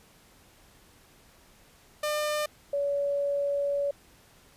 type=tone pair in turn; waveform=sawtooth / sine; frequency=601 / 567.3 Hz; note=D5 / C#5; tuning=+40 / +40 cents; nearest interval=minor second; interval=100 cents; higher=first; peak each=-23 / -25 dBFS; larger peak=first; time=2.03-2.46 / 2.73-3.91 s; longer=second; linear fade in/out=5 ms; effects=pink hiss -58 dBFS RMS until 4.56 s + resampled to 32000 Hz